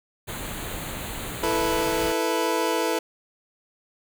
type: band-stop noise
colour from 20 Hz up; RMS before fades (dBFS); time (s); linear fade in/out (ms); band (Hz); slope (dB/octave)
pink; -33; 0.27-2.13; 20; 4400 to 6400; 96
type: chord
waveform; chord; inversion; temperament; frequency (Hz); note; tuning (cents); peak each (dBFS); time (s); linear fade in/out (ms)
25% pulse; E suspended fourth; none; equal; 329.6 / 440 / 493.9; E4 / A4 / B4; 0 / 0 / 0; -23; 1.43-2.99; 5
effects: none